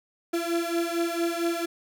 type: beating tone pair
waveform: 35% pulse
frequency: 336.7 / 341.1 Hz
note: E4 / F4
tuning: +37 / -41 cents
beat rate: 4.4 Hz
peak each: -26 / -27 dBFS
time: 0.33-1.66 s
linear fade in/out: 10 ms
effects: none